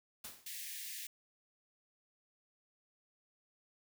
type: noise with exponential decay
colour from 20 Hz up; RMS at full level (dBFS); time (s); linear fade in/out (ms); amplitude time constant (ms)
white; -44; 0.24-0.59; 5; 74
type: high-pass noise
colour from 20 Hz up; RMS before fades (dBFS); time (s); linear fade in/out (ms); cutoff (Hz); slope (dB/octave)
white; -45; 0.46-1.07; 5; 1700; 96
effects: none